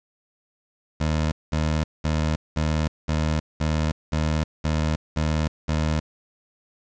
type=tone bursts; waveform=20% pulse; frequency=77.78 Hz; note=D#2; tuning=in tune; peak=-16 dBFS; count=10; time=1-6 s; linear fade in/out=10 ms; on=320 ms; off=200 ms; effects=resampled to 16000 Hz + 8-bit